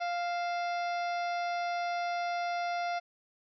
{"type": "harmonic tone with a mistuned harmonic", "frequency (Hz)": 698.5, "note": "F5", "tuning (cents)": 0, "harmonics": [1, 2, 3, 4, 5, 6, 7, 8], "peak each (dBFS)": [-31, -40, -42, -49, -51, -52, -51, -53], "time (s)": [0, 3], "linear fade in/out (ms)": 20, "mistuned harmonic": 4, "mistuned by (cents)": -96, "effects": []}